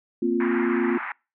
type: chord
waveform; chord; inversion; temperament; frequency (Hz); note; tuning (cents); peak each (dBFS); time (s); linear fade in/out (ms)
sine; Bb suspended second; none; equal; 233.1 / 261.6 / 349.2; Bb3 / C4 / F4; 0 / 0 / 0; -25 / -26 / -23; 0.22-0.98; 5
type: band-pass noise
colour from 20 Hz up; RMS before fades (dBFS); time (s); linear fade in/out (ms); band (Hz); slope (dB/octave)
white; -32; 0.4-1.12; 2; 800 to 2100; 48
effects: noise-tail reverb RT60 0.3 s tail -26 dB re dry